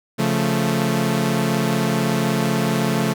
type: chord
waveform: sawtooth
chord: Db augmented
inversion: none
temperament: equal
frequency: 138.59 / 174.61 / 220 Hz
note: Db3 / F3 / A3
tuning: 0 / 0 / 0 cents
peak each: -19 / -19 / -17 dBFS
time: 0.18-3.14 s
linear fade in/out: 20 ms
effects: none